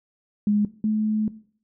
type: tone pair in turn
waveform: sine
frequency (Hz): 207.7 / 215.1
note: G#3 / A3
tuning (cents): 0 / -39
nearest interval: minor second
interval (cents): 61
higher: second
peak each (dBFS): -17 / -19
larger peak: first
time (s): 0.47-0.65 / 0.84-1.28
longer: second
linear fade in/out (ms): 2
effects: noise-tail reverb RT60 0.5 s tail -18 dB re dry